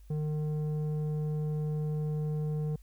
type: tone with low-pass filter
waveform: square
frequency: 152 Hz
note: D#3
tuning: 40 cents flat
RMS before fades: -32 dBFS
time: 0.1-2.76 s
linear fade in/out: 5 ms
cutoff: 400 Hz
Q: 0.99
effects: added 50 Hz sine -50 dBFS peak until 2.82 s + white hiss -69 dBFS RMS until 2.82 s